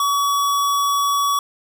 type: tone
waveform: square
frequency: 1133 Hz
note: C#6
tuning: 37 cents sharp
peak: -17 dBFS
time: 0-1.39 s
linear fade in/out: 2 ms
effects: none